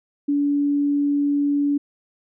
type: tone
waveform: sine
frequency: 286.8 Hz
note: D4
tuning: 41 cents flat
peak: -17 dBFS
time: 0.28-1.78 s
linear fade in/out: 10 ms
effects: none